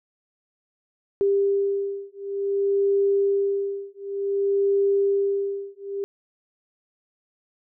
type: beating tone pair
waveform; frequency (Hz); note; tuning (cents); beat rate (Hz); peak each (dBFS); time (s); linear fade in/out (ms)
sine; 397.3 / 397.85; G4 / G4; +23 / +26; 0.55; -23; 1.21-6.04; 0
effects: none